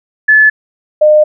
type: tone pair in turn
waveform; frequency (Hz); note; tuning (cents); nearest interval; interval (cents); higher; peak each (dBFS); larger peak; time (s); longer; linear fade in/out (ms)
sine; 1728 / 607.9; A6 / D#5; -32 / -40; octave + tritone; 1808; first; -3; neither; 0.28-0.5 / 1.01-1.24; second; 10
effects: none